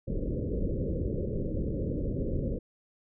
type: low-pass noise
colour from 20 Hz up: pink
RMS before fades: -31 dBFS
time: 0.07-2.59 s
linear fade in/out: 10 ms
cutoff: 560 Hz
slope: 96 dB/octave
effects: none